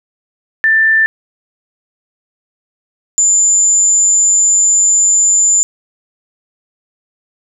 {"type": "tone pair in turn", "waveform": "sine", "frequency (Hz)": [1776, 7104], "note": ["A6", "A8"], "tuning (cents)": [16, 16], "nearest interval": "2 octaves", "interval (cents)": 2400, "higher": "second", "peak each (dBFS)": -7, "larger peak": "neither", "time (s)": [[0.64, 1.06], [3.18, 5.63]], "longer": "second", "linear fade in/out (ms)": 0, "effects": []}